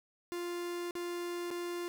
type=tone with dropouts; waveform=45% pulse; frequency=349.2 Hz; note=F4; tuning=in tune; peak=-36 dBFS; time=0.32-1.88 s; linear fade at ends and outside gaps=0 ms; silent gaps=0.909-0.953 / 1.505-1.512 s; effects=none